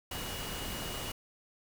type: tone in noise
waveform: sine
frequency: 2893 Hz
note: F#7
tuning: 40 cents flat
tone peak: -45 dBFS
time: 0.11-1.12 s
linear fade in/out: 5 ms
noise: pink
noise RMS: -39 dBFS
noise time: 0.11-1.12 s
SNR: -9 dB
effects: none